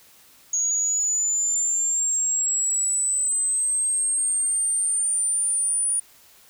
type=linear sweep; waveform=sine; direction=up; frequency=6645 to 9520 Hz; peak=-20 dBFS; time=0.53-6 s; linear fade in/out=5 ms; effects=white hiss -53 dBFS RMS until 6.49 s